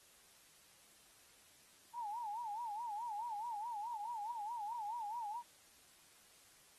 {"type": "tone with vibrato", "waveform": "sine", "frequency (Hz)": 888, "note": "A5", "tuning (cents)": 16, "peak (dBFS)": -40, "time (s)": [1.93, 5.43], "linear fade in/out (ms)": 50, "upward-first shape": "sine", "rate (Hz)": 4.7, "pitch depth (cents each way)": 150, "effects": ["white hiss -65 dBFS RMS until 6.78 s", "AAC 32 kbps"]}